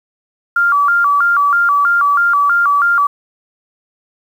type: tone with vibrato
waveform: sine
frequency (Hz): 1266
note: D#6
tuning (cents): +30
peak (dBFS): -9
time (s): 0.56-3.07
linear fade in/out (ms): 5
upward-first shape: square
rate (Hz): 3.1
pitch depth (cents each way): 170
effects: 7-bit